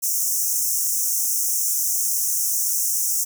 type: high-pass noise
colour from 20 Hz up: pink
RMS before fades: -22 dBFS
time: 0.02-3.25 s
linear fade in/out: 20 ms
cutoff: 5600 Hz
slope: 96 dB/octave
effects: none